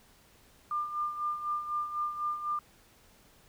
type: tone with tremolo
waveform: sine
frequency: 1199 Hz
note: D6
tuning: 36 cents sharp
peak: -28 dBFS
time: 0.71-2.59 s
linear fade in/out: 2 ms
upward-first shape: sine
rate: 4 Hz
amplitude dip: 65%
effects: pink hiss -61 dBFS RMS until 3.48 s